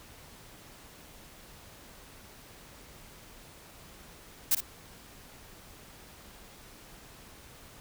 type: noise with echo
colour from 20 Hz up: blue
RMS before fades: -24 dBFS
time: 4.51-4.55 s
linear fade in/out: 5 ms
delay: 56 ms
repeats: 1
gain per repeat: -9 dB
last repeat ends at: 4.606 s
effects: pink hiss -52 dBFS RMS until 7.8 s